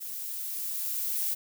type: noise with level ramp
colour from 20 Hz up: violet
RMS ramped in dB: -38 to -29 dBFS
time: 0-1.35 s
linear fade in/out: 20 ms
effects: none